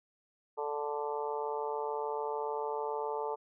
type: harmonic tone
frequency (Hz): 146.83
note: D3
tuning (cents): 0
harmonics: 3 / 4 / 5 / 6 / 7 / 8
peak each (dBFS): -36 / -42 / -45 / -37 / -45 / -46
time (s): 0.57-3.36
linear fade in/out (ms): 20
effects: none